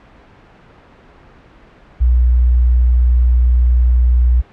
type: tone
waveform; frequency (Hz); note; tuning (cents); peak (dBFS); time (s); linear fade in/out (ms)
sine; 60.9; B1; -24; -8; 2-4.42; 20
effects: pink hiss -44 dBFS RMS until 4.52 s + low-pass 2000 Hz 12 dB/octave